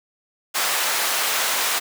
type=high-pass noise; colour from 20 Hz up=pink; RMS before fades=-22 dBFS; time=0.54-1.8 s; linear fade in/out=20 ms; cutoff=860 Hz; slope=12 dB/octave; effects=none